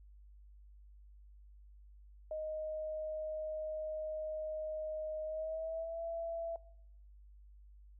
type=tone with pitch glide; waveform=sine; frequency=622.3 to 667 Hz; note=D#5 to E5; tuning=0 to +20 cents; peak=-37 dBFS; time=2.31-6.56 s; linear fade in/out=2 ms; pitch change=+120 cents; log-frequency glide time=5.24-6.02 s; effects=noise-tail reverb RT60 0.7 s tail -19 dB re dry + added 50 Hz sine -55 dBFS peak until 7.99 s